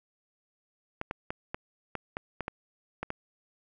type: clicks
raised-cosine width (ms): 0.5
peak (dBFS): -18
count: 10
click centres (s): 1.014 / 1.111 / 1.305 / 1.545 / 1.953 / 2.169 / 2.407 / 2.481 / 3.03 / 3.104
effects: none